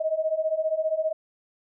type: beating tone pair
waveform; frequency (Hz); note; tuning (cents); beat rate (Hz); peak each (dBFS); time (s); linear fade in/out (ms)
sine; 622.3 / 637.3; D#5 / D#5; 0 / +41; 15; -27 / -25; 0-1.13; 10
effects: none